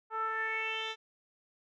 10% pulse tone with low-pass filter sweep, 442.4 Hz, A4, 9 cents sharp, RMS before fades -35 dBFS, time 0.1-0.96 s, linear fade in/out 50 ms, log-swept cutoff 1100 to 4100 Hz, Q 5.4, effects none

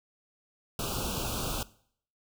pink band-stop noise, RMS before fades -33 dBFS, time 0.79-1.63 s, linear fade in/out 2 ms, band 1500 to 2500 Hz, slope 96 dB/octave, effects noise-tail reverb RT60 0.6 s tail -20 dB re dry

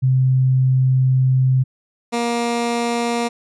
sine / 15% pulse tone pair in turn, 130.1 / 236.1 Hz, C3 / A#3, -9 / +22 cents, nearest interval minor seventh, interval 1031 cents, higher second, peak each -12 dBFS, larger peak neither, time 0.02-1.64 / 2.12-3.29 s, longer first, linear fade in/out 20 ms, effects resampled to 22050 Hz

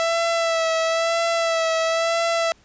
sawtooth tone with vibrato, 661 Hz, E5, 5 cents sharp, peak -15 dBFS, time 0-2.52 s, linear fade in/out 0 ms, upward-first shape sine, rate 1 Hz, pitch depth 29 cents each way, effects pink hiss -56 dBFS RMS until 2.64 s + resampled to 16000 Hz

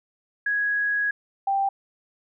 sine tone pair in turn, 1663 / 786.5 Hz, G#6 / G5, +2 / +6 cents, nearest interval octave + minor second, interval 1296 cents, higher first, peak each -21 / -20 dBFS, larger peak second, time 0.46-1.11 / 1.47-1.69 s, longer first, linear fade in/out 5 ms, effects none

